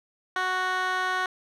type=tone with band-pass filter; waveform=15% pulse; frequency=370 Hz; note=F#4; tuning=in tune; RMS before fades=-27 dBFS; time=0.36-1.26 s; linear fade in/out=2 ms; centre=1700 Hz; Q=1.3; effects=none